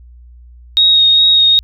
sine tone with vibrato, 3749 Hz, A#7, 9 cents sharp, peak -6 dBFS, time 0.77-1.59 s, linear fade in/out 0 ms, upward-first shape sine, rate 2.5 Hz, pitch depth 14 cents each way, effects added 60 Hz sine -36 dBFS peak until 1.63 s

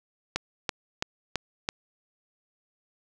click train, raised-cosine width 0.2 ms, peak -9 dBFS, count 5, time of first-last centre 0.36-1.689 s, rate 3.01 Hz, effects none

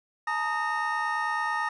triangle tone cluster, 859 / 928 / 1243 / 1837 Hz, A5 / A#5 / D#6 / A#6, -42 / -8 / -2 / -26 cents, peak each -31 / -31 / -29 / -29 dBFS, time 0.27-1.69 s, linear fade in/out 5 ms, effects resampled to 22050 Hz + 10-bit

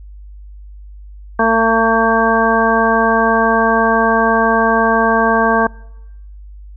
harmonic tone, 226 Hz, A3, 47 cents sharp, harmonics 1 / 2 / 3 / 4 / 5 / 7, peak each -17 / -17 / -17 / -17 / -17 / -17 dBFS, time 1.39-5.67 s, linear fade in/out 5 ms, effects noise-tail reverb RT60 1.0 s tail -25 dB re dry + added 50 Hz sine -32 dBFS peak until 6.76 s

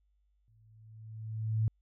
sine tone with exponential growth, 110 Hz, A2, in tune, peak -24 dBFS, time 0.48-1.68 s, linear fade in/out 0 ms, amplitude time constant 260 ms, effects added 50 Hz sine -69 dBFS peak until 1.81 s

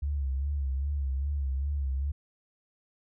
sine tone with vibrato, 69.3 Hz, C#2, in tune, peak -27 dBFS, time 0.02-2.12 s, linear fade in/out 10 ms, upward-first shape sine, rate 2.5 Hz, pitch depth 81 cents each way, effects none

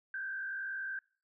sine tone with frequency modulation, 1568 Hz, G6, in tune, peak -36 dBFS, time 0.14-0.99 s, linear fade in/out 2 ms, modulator 50.8 Hz, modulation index 0.97, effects noise-tail reverb RT60 0.4 s tail -25 dB re dry

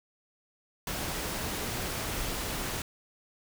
pink noise, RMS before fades -34 dBFS, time 0.87-2.82 s, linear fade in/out 2 ms, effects none

